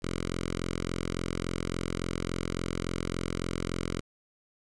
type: tone with notch filter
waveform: 5% pulse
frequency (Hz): 43.55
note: F1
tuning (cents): -4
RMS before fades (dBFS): -33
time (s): 0.02-4.01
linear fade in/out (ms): 20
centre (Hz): 730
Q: 1.3
effects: resampled to 22050 Hz + 10-bit